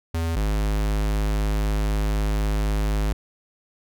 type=tone pair in turn; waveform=square; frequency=82.5 / 51.97 Hz; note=E2 / G#1; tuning=+2 / +2 cents; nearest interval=minor sixth; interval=800 cents; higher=first; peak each=-23 / -21 dBFS; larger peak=second; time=0.14-0.36 / 0.36-3.13 s; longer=second; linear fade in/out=5 ms; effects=none